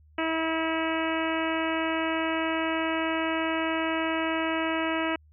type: harmonic tone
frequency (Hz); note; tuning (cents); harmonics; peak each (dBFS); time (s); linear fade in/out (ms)
323.2; E4; -34; 1 / 2 / 3 / 4 / 5 / 6 / 7 / 8 / 9; -29 / -32 / -34 / -35 / -36 / -37 / -37 / -38 / -39; 0.18-5.16; 5
effects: added 76 Hz sine -54 dBFS peak until 5.32 s